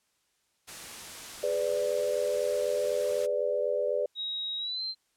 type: noise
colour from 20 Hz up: white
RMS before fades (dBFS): -42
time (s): 0.67-3.27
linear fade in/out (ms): 20
type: chord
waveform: sine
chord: G# diminished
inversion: none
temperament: equal with one note detuned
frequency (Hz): 415.3 / 499.3 / 587.3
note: G#4 / B4 / D5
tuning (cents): 0 / +19 / 0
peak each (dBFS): -33 / -30 / -29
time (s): 1.43-4.06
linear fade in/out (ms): 5
type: tone with pitch glide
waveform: sine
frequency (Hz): 3804 to 4124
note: A#7 to C8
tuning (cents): +34 to -26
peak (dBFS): -31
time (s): 4.15-4.95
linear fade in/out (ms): 50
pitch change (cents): +140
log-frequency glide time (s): 4.58-4.83
effects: white hiss -73 dBFS RMS until 5.16 s + low-pass 10000 Hz 12 dB/octave